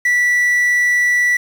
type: tone with quantisation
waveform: triangle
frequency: 1958 Hz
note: B6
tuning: 15 cents flat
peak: -10 dBFS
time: 0.05-1.37 s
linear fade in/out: 5 ms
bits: 6
effects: none